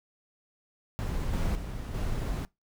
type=noise with level steps; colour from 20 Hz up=brown; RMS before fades=-31 / -28 / -36 / -31 dBFS; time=0.99-2.45 s; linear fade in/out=0 ms; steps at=1.33 / 1.55 / 1.94 s; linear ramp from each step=5 ms; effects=noise-tail reverb RT60 0.2 s tail -23 dB re dry